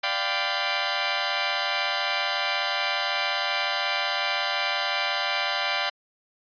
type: chord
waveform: 10% pulse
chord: G dominant seventh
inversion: second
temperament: equal with one note detuned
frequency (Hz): 587.3 / 698.5 / 784 / 1009.7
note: D5 / F5 / G5 / B5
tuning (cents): 0 / 0 / 0 / +38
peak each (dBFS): -22 / -21 / -20 / -22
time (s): 0.03-5.9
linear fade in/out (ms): 10
effects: resampled to 11025 Hz